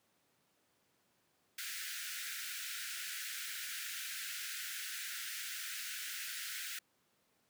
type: high-pass noise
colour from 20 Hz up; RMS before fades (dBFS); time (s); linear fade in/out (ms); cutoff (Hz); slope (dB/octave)
pink; -43; 1.58-6.79; 5; 1400; 96
effects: pink hiss -75 dBFS RMS until 7.49 s + high-pass 150 Hz 12 dB/octave